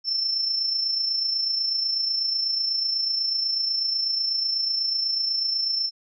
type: tone with amplitude modulation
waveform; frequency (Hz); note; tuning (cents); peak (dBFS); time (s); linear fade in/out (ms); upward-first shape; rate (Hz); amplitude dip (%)
sine; 5350; E8; +25; -20; 0.04-5.91; 50; sine; 28.1; 45
effects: none